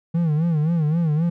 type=tone with vibrato; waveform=triangle; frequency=160 Hz; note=D#3; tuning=49 cents sharp; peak=-15 dBFS; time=0.14-1.3 s; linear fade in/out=10 ms; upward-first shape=sine; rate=3.8 Hz; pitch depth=130 cents each way; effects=none